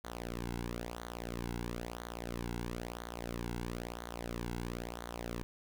sawtooth tone with flanger, 58.9 Hz, A#1, 19 cents sharp, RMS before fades -41 dBFS, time 0.04-5.43 s, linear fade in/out 0 ms, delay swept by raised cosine 0.38 to 1.68 ms, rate 1 Hz, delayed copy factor -0.8, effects 10-bit

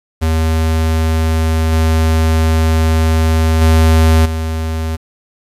square tone with level steps, 80.2 Hz, E2, 47 cents flat, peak -12 / -10 / -7 / -17 dBFS, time 0.21-4.97 s, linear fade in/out 20 ms, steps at 1.72 / 3.61 / 4.25 s, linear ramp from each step 10 ms, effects resampled to 32000 Hz + 7-bit

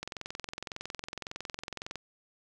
click train, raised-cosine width 0.2 ms, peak -20 dBFS, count 43, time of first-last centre 0.03-1.957 s, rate 21.8 Hz, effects none

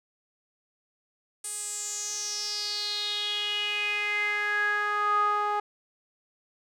sawtooth tone with band-pass filter sweep, 415.3 Hz, G#4, in tune, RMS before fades -29 dBFS, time 1.44-5.6 s, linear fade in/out 5 ms, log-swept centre 9000 to 1000 Hz, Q 6.6, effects none

